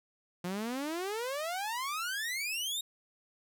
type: exponential sweep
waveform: sawtooth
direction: up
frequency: 172.7 to 3788 Hz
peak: -30 dBFS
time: 0.44-2.81 s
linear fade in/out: 5 ms
effects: none